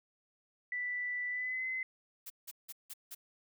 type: tone with pitch glide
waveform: sine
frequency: 1975.5 to 2045 Hz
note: B6 to C7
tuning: 0 to -40 cents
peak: -34 dBFS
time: 0.72-1.83 s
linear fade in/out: 2 ms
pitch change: +60 cents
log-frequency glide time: 1.29-1.65 s
type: noise bursts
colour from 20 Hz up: blue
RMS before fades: -45 dBFS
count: 5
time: 2.26-3.15 s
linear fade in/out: 10 ms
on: 42 ms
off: 170 ms
effects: none